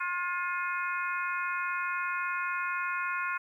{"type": "harmonic tone with a mistuned harmonic", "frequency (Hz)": 356.5, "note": "F4", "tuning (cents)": 36, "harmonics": [3, 4, 5, 6, 7], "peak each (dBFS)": [-34, -33, -40, -41, -38], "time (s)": [0, 3.38], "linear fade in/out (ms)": 10, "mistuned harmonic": 5, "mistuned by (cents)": -32, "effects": ["11-bit"]}